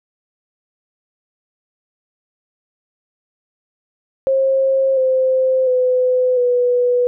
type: tone with pitch steps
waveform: sine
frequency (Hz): 535 / 520.1 / 505.6 / 491.4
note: C5 / C5 / B4 / B4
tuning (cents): +38 / -10 / +41 / -9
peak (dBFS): -12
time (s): 4.27-7.07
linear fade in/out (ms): 0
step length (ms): 700
effects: none

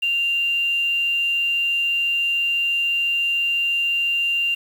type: tone with quantisation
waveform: sine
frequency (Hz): 2783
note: F7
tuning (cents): -7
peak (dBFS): -18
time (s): 0.02-4.55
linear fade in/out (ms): 10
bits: 7
effects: none

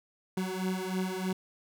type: beating tone pair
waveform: 30% pulse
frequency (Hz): 185 / 188.2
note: F#3 / F#3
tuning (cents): 0 / +30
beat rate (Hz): 3.2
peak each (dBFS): -31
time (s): 0.37-1.33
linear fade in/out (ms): 5
effects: none

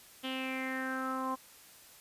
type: tone with low-pass filter sweep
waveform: sawtooth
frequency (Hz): 261.6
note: C4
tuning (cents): 0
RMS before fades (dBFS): -36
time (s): 0.23-1.36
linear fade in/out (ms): 20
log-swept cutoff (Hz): 3200 to 1000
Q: 6.6
effects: white hiss -56 dBFS RMS until 2 s + resampled to 32000 Hz

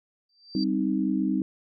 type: tone with exponential growth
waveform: sine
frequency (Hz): 4670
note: D8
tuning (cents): -11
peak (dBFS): -30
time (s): 0.29-0.64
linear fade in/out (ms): 5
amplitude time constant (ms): 75
type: chord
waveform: sine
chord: C minor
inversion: second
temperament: equal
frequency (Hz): 196 / 261.6 / 311.1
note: G3 / C4 / Eb4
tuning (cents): 0 / 0 / 0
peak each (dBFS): -27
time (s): 0.55-1.42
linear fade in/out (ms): 2
effects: none

